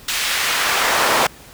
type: noise with high-pass filter sweep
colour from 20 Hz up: brown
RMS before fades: -18 dBFS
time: 0.08-1.27 s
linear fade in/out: 5 ms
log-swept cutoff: 2800 to 650 Hz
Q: 0.84
effects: pink hiss -42 dBFS RMS until 1.53 s